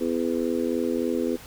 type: harmonic tone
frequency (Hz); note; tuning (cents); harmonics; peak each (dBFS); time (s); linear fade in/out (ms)
83.4; E2; +21; 3 / 4 / 5 / 6; -27 / -28 / -29 / -30; 0-1.37; 20
effects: pink hiss -45 dBFS RMS until 1.46 s